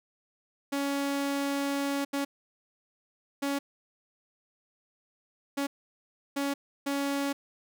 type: tone bursts at uneven times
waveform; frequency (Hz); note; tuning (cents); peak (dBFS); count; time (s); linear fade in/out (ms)
sawtooth; 280.1; C#4; +18; -24; 6; 0.72-2.05 / 2.13-2.25 / 3.42-3.59 / 5.57-5.67 / 6.36-6.54 / 6.86-7.33; 10
effects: none